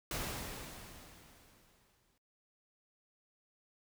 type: noise with exponential decay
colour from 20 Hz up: pink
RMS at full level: -37 dBFS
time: 0.11-2.18 s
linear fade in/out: 2 ms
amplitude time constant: 450 ms
effects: noise-tail reverb RT60 0.2 s tail -23 dB re dry